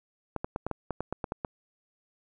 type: clicks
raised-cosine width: 1 ms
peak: -17 dBFS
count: 11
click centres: 0.363 / 0.445 / 0.561 / 0.666 / 0.713 / 0.907 / 1.006 / 1.126 / 1.242 / 1.321 / 1.448 s
effects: none